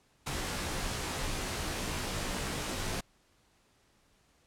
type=noise with comb filter; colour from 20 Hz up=pink; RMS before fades=-35 dBFS; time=0.26-3.01 s; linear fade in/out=10 ms; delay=18 ms; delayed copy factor=-0.95; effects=pink hiss -68 dBFS RMS until 4.46 s + low-pass 10000 Hz 12 dB/octave